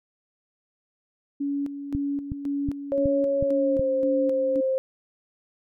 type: tone with tremolo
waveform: sine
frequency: 282.5 Hz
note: C#4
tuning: 33 cents sharp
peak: -24 dBFS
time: 1.4-4.61 s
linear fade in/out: 10 ms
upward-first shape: square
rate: 1.9 Hz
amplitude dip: 60%
type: click train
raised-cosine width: 5 ms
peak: -17 dBFS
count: 6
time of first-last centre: 1.95-3.795 s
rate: 2.71 Hz
type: tone with pitch glide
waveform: sine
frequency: 554.4 to 526.6 Hz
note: C#5 to C5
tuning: 0 to +11 cents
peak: -21 dBFS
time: 2.92-4.78 s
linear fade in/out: 0 ms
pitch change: -89 cents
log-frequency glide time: 3.45-3.89 s
effects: none